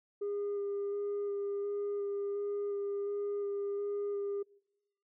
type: tone with vibrato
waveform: sine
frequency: 405 Hz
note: G#4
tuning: 43 cents flat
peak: -31 dBFS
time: 0.21-4.43 s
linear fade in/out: 10 ms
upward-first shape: square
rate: 1.4 Hz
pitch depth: 10 cents each way
effects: noise-tail reverb RT60 1.0 s tail -26 dB re dry + tanh soft clip ceiling -31 dBFS